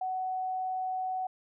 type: tone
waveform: sine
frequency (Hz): 747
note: F#5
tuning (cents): +16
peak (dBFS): -30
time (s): 0.01-1.27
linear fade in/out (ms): 5
effects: none